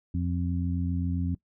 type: harmonic tone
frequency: 87.5 Hz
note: F2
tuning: 4 cents sharp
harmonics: 1 / 2 / 3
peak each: -28 / -31 / -33 dBFS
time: 0.14-1.35 s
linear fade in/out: 5 ms
effects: noise-tail reverb RT60 0.1 s tail -20 dB re dry